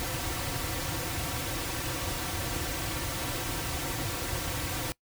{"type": "noise with comb filter", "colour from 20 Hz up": "pink", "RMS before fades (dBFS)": -33, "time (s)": [0, 4.92], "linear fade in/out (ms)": 0, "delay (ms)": 4.8, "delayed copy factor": -0.75, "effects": ["noise-tail reverb RT60 0.1 s tail -22 dB re dry"]}